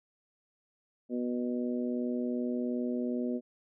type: harmonic tone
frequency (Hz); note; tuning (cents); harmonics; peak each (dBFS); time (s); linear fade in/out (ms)
122.6; B2; -12; 2 / 3 / 4 / 5; -31 / -37 / -40 / -42; 1.09-3.41; 50
effects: none